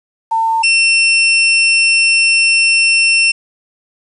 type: tone pair in turn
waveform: sine / sawtooth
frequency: 901 / 2700 Hz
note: A5 / E7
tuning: +41 / +41 cents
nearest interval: octave + perfect fifth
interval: 1900 cents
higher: second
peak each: -11 / -5 dBFS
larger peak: second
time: 0.31-0.63 / 0.63-3.32 s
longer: second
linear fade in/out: 10 ms
effects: resampled to 22050 Hz + 7-bit